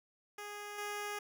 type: tone with level steps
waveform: 10% pulse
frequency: 413.3 Hz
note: G#4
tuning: 8 cents flat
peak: -35 / -30 dBFS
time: 0.38-1.19 s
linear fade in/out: 5 ms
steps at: 0.78 s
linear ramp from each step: 5 ms
effects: none